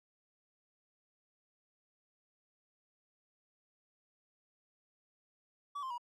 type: tone with pitch steps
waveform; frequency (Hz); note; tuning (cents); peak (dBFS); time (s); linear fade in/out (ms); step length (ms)
triangle; 1144 / 1049.1 / 962; D6 / C6 / B5; -46 / +4 / -46; -36; 5.75-5.981; 10; 77
effects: none